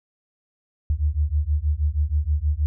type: beating tone pair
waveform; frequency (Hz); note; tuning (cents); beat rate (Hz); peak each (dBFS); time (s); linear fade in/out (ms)
sine; 71.7 / 78; D2 / D#2; -41 / +5; 6.3; -22; 0.9-2.66; 0
effects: none